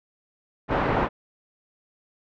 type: low-pass noise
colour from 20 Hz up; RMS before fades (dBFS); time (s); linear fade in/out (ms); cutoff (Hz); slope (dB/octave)
white; -23; 0.68-1.09; 50; 980; 12
effects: low-pass 3000 Hz 12 dB/octave